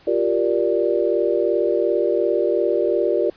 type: chord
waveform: sine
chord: G minor seventh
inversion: third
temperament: equal with one note detuned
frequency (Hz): 349.2 / 392 / 469.4 / 587.3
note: F4 / G4 / Bb4 / D5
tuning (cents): 0 / 0 / +12 / 0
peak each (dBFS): -22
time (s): 0.07-3.3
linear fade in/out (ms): 5
effects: pink hiss -51 dBFS RMS until 3.36 s + resampled to 11025 Hz